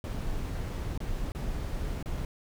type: noise with dropouts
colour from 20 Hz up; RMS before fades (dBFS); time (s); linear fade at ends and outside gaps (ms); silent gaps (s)
brown; -33; 0.04-2.25; 1; 0.977-1.003 / 1.32-1.349 / 2.027-2.058
effects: none